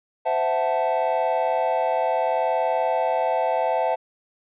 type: chord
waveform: triangle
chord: F# half-diminished seventh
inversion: second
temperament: equal with one note detuned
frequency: 516.9 / 659.3 / 740 / 880 Hz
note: C5 / E5 / F#5 / A5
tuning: -21 / 0 / 0 / 0 cents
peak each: -24 / -22 / -24 / -23 dBFS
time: 0.25-3.96 s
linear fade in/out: 20 ms
effects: tanh soft clip ceiling -8 dBFS + resampled to 8000 Hz